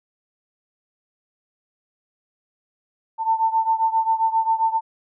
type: beating tone pair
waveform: sine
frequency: 893 / 900.5 Hz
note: A5 / A5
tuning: +25 / +40 cents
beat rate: 7.5 Hz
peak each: -19 / -22 dBFS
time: 3.18-4.81 s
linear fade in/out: 50 ms
effects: none